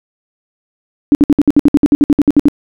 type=tone bursts; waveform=sine; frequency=290 Hz; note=D4; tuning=22 cents flat; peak=-3 dBFS; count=16; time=1.12-2.484 s; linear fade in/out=0 ms; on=29 ms; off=60 ms; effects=none